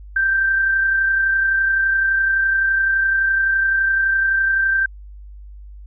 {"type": "tone with amplitude modulation", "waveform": "sine", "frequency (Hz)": 1568, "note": "G6", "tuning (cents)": 0, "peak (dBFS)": -13, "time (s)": [0.16, 4.86], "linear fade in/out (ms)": 5, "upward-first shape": "sine", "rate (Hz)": 31.8, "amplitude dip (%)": 30, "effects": ["added 50 Hz sine -35 dBFS peak until 5.86 s"]}